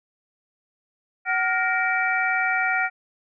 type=tone cluster; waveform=sine; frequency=753 / 1415 / 1869 / 2315 Hz; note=F#5 / F6 / A#6 / D7; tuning=+30 / +22 / +4 / -25 cents; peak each=-26 / -24 / -26 / -26 dBFS; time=1.25-2.9 s; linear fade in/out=50 ms; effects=none